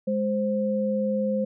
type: tone pair together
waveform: sine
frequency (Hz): 207.7 / 523.3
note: G#3 / C5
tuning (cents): 0 / 0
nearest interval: octave + major third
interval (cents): 1600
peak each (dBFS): -25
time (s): 0.07-1.45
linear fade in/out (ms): 10
effects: none